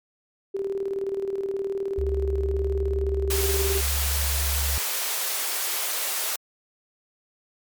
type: tone with tremolo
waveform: sine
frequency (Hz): 392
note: G4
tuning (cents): 0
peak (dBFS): -23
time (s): 0.54-3.81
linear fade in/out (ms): 10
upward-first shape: square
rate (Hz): 19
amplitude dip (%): 50
type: tone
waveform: sine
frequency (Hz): 70.6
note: C#2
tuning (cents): +32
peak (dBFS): -24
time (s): 1.98-4.78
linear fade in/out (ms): 0
type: high-pass noise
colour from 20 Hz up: white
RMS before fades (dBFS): -27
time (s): 3.3-6.36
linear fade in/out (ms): 5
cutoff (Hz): 400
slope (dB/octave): 24
effects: MP3 96 kbps

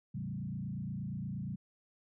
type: tone with frequency modulation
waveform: sine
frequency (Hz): 160.6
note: E3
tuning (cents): -45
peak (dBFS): -36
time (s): 0.14-1.56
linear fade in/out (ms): 10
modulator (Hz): 28.5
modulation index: 1.8
effects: none

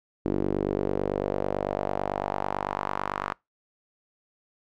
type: tone with band-pass filter sweep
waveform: sawtooth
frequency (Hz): 49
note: G1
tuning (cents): 0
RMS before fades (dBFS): -29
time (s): 0.25-3.34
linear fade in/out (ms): 10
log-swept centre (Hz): 330 to 1200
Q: 2.4
effects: noise-tail reverb RT60 0.2 s tail -25 dB re dry

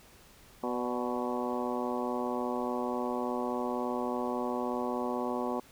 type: harmonic tone with a mistuned harmonic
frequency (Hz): 123.47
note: B2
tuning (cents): 0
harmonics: 2 / 3 / 4 / 5 / 6 / 7 / 8 / 9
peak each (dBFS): -35 / -37 / -38 / -39 / -40 / -40 / -41 / -42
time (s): 0.63-5.6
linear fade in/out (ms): 5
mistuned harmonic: 5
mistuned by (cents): -53
effects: pink hiss -57 dBFS RMS until 5.71 s

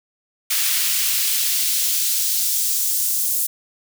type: noise with high-pass filter sweep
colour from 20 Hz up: white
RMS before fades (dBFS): -20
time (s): 0.5-3.47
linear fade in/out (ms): 10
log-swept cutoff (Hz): 1900 to 7800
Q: 0.85
effects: none

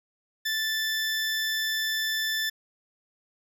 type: tone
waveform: 20% pulse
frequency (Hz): 1760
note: A6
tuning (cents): 0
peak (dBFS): -21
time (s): 0.45-2.5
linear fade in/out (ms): 10
effects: none

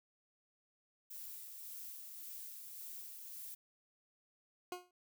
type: noise with tremolo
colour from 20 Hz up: violet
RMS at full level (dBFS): -48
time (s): 1.1-3.55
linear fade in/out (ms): 10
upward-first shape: sine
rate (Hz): 1.8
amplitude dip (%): 30
type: tone with exponential decay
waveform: 20% pulse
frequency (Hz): 359.2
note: F4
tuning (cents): +49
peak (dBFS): -33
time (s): 4.72-4.91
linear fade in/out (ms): 2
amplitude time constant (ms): 40
effects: none

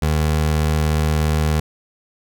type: tone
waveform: 25% pulse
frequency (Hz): 77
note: D#2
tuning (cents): -17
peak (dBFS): -12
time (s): 0.02-1.6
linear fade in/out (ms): 5
effects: none

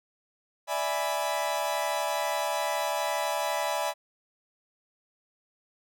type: chord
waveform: 40% pulse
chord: E dominant seventh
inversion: third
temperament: equal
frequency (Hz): 587.3 / 659.3 / 830.6 / 987.8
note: D5 / E5 / G#5 / B5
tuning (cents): 0 / 0 / 0 / 0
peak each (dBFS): -32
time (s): 0.67-3.94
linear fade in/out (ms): 50
effects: none

